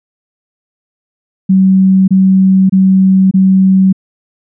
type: tone bursts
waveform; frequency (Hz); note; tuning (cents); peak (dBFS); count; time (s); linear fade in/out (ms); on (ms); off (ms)
sine; 190; F#3; +46; -4; 4; 1.49-3.928; 10; 590; 26
effects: none